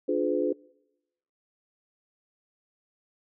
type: chord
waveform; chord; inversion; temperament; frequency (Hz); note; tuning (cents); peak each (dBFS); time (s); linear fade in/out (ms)
sine; D diminished seventh; none; just; 293.7 / 352.4 / 422.9 / 507.5; D4 / F4 / Ab4 / Cb5; 0 / +16 / +31 / +47; -29; 0.08-0.53; 10
effects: noise-tail reverb RT60 0.9 s tail -24 dB re dry